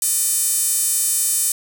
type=tone with high-pass filter; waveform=sawtooth; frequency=608 Hz; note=D#5; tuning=40 cents flat; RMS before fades=-19 dBFS; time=0.02-1.52 s; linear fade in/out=2 ms; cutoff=8700 Hz; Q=2.4; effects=none